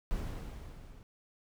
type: noise with level ramp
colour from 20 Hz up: brown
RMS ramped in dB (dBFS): -35 to -53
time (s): 0.11-1.03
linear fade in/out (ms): 0
effects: none